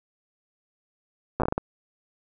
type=slowing click train; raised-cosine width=1 ms; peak=-10 dBFS; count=8; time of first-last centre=1.4-1.58 s; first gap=8 ms; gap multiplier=1.38; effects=none